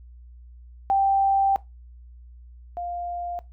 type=tone pair in turn; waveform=sine; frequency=784 / 700.2 Hz; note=G5 / F5; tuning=0 / +4 cents; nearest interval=major second; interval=196 cents; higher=first; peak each=-17 / -28 dBFS; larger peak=first; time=0.9-1.56 / 2.77-3.39 s; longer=first; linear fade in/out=0 ms; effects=noise-tail reverb RT60 0.2 s tail -19 dB re dry + added 60 Hz sine -43 dBFS peak until 3.52 s